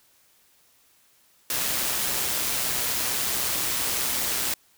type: noise with amplitude modulation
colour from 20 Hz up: white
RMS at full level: -25 dBFS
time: 1.5-4.54 s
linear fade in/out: 2 ms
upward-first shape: sine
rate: 126 Hz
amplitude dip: 30%
effects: white hiss -61 dBFS RMS until 4.77 s